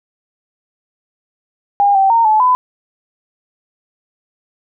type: tone with pitch steps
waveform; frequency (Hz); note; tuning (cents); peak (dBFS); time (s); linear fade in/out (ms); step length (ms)
sine; 808 / 776 / 920 / 863 / 1004; G#5 / G5 / A#5 / A5 / B5; -48 / -18 / -23 / -34 / +28; -8; 1.8-2.55; 0; 150
effects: none